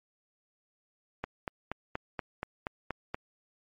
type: click train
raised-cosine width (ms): 0.5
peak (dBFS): -18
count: 9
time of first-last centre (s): 1.24-3.145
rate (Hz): 4.2
effects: MP3 48 kbps